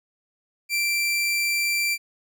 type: tone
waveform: sawtooth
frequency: 2351 Hz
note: D7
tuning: 1 cent sharp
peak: -18 dBFS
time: 0.69-1.98 s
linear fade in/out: 50 ms
effects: none